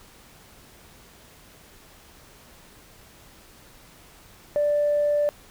sine tone, 587.3 Hz, D5, in tune, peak -18 dBFS, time 4.56-5.29 s, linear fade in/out 0 ms, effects tanh soft clip ceiling -15 dBFS + pink hiss -51 dBFS RMS until 5.5 s

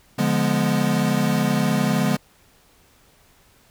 square chord, D diminished seventh, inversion none, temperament equal with one note detuned, 144.56 / 174.61 / 207.7 / 246.9 Hz, D3 / F3 / Ab3 / Cb4, -27 / 0 / 0 / 0 cents, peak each -25 / -25 / -23 / -25 dBFS, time 0.18-2.17 s, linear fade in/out 10 ms, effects pink hiss -56 dBFS RMS until 3.7 s

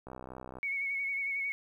click train, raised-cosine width 1 ms, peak -30 dBFS, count 34, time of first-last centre 0.07-0.586 s, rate 64 Hz
sine tone with vibrato, 2217 Hz, C#7, in tune, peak -31 dBFS, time 0.63-1.52 s, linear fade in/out 0 ms, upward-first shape sine, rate 11 Hz, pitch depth 33 cents each way
effects 11-bit

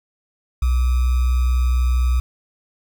sine tone with sample-and-hold, 62.2 Hz, B1, 13 cents sharp, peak -14 dBFS, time 0.62-2.2 s, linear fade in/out 5 ms, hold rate 1225 Hz, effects none

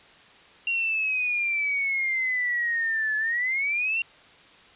sine exponential two-way sweep, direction down then up, 2769 to 1716 to 2769 Hz, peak -23 dBFS, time 0.67-4.02 s, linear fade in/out 2 ms, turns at 3.17 s, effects white hiss -52 dBFS RMS until 4.75 s + resampled to 8000 Hz

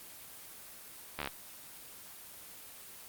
slowing click train, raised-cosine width 0.3 ms, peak -19 dBFS, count 7, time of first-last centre 1.19-1.274 s, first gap 13 ms, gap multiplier 1.03, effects white hiss -50 dBFS RMS until 3.08 s + Opus 24 kbps

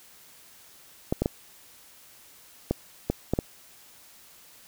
clicks, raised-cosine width 2 ms, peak -10 dBFS, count 7, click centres 1.125 / 1.22 / 1.259 / 2.71 / 3.1 / 3.336 / 3.389 s, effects white hiss -53 dBFS RMS until 4.67 s

